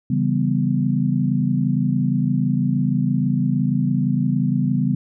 sine chord, C# half-diminished seventh, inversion none, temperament equal, 138.59 / 164.81 / 196 / 246.9 Hz, C#3 / E3 / G3 / B3, 0 / 0 / 0 / 0 cents, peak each -21 / -24 / -22 / -22 dBFS, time 0.1-4.95 s, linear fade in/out 5 ms, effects none

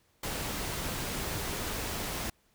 pink noise, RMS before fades -35 dBFS, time 0.23-2.3 s, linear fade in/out 5 ms, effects pink hiss -69 dBFS RMS until 2.54 s

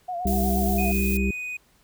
sine tone with vibrato, 709 Hz, F5, 26 cents sharp, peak -27 dBFS, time 0.08-0.92 s, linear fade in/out 10 ms, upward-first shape sine, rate 8.4 Hz, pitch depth 63 cents each way
harmonic tone, 65.41 Hz, C2, in tune, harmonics 1 / 3 / 5 / 6, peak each -24 / -24 / -35 / -31 dBFS, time 0.25-1.31 s, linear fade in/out 5 ms
violet noise, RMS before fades -32 dBFS, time 0.27-1.17 s, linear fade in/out 0 ms
triangle tone, 2489 Hz, D#7, in tune, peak -28 dBFS, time 0.78-1.57 s, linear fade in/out 5 ms
effects pink hiss -61 dBFS RMS until 1.83 s

